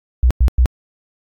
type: tone bursts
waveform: sine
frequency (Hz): 61.7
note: B1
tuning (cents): -1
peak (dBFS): -8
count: 3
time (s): 0.23-0.658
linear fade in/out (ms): 0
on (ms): 76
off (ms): 100
effects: AAC 64 kbps

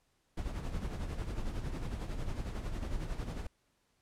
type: noise with tremolo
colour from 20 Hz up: brown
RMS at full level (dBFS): -35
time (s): 0.37-3.47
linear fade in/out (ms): 5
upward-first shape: sine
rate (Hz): 11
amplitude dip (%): 55
effects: pink hiss -75 dBFS RMS until 4.01 s + low-pass 11000 Hz 12 dB/octave

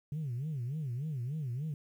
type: tone with vibrato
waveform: sine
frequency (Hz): 137.2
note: C#3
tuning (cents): -17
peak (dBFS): -32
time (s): 0.12-1.74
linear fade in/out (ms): 2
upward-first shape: sine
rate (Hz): 3.4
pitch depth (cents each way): 260
effects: tanh soft clip ceiling -31 dBFS + 11-bit

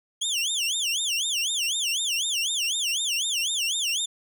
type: tone with vibrato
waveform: 25% pulse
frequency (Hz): 3148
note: G7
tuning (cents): +7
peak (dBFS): -20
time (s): 0.21-4.06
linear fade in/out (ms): 10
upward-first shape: sine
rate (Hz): 4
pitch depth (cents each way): 270
effects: none

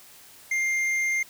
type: tone with hard clipping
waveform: sine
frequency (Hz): 2108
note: C7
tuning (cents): +12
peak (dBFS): -24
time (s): 0.51-1.23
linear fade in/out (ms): 5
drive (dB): 6
effects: white hiss -50 dBFS RMS until 1.29 s

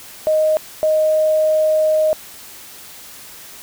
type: tone bursts at uneven times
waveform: sine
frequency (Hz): 622.3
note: D#5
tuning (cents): 0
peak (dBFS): -12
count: 2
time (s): 0.27-0.57 / 0.83-2.13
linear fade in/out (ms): 0
effects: white hiss -38 dBFS RMS until 3.62 s

